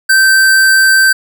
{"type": "tone", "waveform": "square", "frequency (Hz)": 1555, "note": "G6", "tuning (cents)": -14, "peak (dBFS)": -6, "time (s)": [0.09, 1.13], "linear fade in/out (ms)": 10, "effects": []}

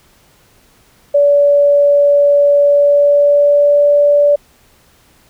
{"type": "tone with pitch glide", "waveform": "sine", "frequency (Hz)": [574, 580], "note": ["D5", "D5"], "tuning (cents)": [-40, -22], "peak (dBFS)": -6, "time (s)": [1.14, 4.36], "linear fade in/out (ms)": 10, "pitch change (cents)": 18, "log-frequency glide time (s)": [2.61, 3.86], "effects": ["pink hiss -50 dBFS RMS until 5.29 s"]}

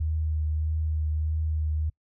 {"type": "tone with vibrato", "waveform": "sine", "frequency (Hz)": 77.78, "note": "D#2", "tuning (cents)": 0, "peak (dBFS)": -24, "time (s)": [0, 1.9], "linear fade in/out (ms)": 10, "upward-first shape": "triangle", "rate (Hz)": 1.6, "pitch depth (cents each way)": 23, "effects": ["noise-tail reverb RT60 0.1 s tail -26 dB re dry"]}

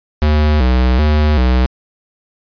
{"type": "tone with vibrato", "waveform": "square", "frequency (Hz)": 69, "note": "C#2", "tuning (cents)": -7, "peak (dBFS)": -10, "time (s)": [0.22, 1.66], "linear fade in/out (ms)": 0, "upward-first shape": "square", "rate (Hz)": 1.3, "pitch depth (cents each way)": 160, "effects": ["resampled to 11025 Hz"]}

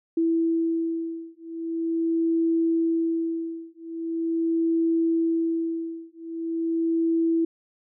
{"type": "beating tone pair", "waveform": "sine", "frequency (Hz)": [329.6, 330.02], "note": ["E4", "E4"], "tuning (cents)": [0, 2], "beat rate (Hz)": 0.42, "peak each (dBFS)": -25, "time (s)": [0.17, 7.45], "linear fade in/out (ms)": 5, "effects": []}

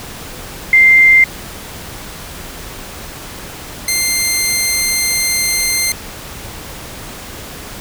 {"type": "tone pair in turn", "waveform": ["sine", "10% pulse"], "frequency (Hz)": [2093, 2093], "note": ["C7", "C7"], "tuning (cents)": [0, 0], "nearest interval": "unison", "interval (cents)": 0, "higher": "neither", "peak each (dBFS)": -4, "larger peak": "neither", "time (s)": [[0.73, 1.24], [3.88, 5.92]], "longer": "second", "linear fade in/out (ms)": 2, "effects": ["pink hiss -30 dBFS RMS until 7.8 s"]}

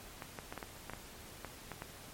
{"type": "clicks", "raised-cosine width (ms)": 0.5, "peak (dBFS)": -26, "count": 10, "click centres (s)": [0.222, 0.388, 0.525, 0.577, 0.628, 0.897, 0.935, 1.447, 1.717, 1.821], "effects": ["pink hiss -52 dBFS RMS until 2.13 s", "MP3 64 kbps"]}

